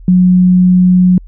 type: tone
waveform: sine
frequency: 181.9 Hz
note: F#3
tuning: 29 cents flat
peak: -4 dBFS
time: 0.08-1.18 s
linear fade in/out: 2 ms
effects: added 41 Hz sine -30 dBFS peak until 1.27 s